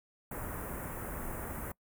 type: band-stop noise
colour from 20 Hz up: pink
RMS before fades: -40 dBFS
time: 0.31-1.72 s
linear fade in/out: 5 ms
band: 1800 to 10000 Hz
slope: 24 dB/octave
effects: noise-tail reverb RT60 0.1 s tail -24 dB re dry